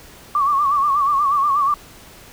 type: tone with vibrato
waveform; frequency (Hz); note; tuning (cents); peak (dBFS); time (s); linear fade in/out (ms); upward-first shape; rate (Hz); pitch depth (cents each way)
sine; 1140; C#6; +48; -14; 0.35-1.74; 2; sine; 8.3; 87
effects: pink hiss -43 dBFS RMS until 2.32 s